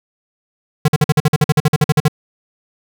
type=tone bursts; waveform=square; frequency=151 Hz; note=D3; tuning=48 cents sharp; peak=-9 dBFS; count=16; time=0.85-2.082 s; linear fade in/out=5 ms; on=32 ms; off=48 ms; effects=none